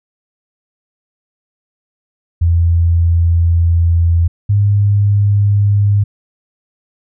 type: tone pair in turn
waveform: sine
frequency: 84.6 / 101.89 Hz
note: E2 / G#2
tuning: +45 / -33 cents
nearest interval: minor third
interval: 322 cents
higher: second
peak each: -8 dBFS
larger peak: neither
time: 2.41-4.28 / 4.49-6.04 s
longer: first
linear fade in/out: 10 ms
effects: none